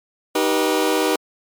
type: chord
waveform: sawtooth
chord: Eb augmented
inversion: none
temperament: just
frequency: 311.1 / 388.9 / 486.1 Hz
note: Eb4 / G4 / B4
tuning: 0 / -14 / -28 cents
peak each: -17 dBFS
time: 0.35-1.16 s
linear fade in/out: 5 ms
effects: MP3 96 kbps